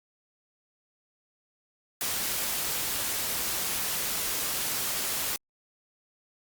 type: noise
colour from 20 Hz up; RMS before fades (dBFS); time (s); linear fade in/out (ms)
white; -30; 2.01-5.36; 0
effects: Opus 48 kbps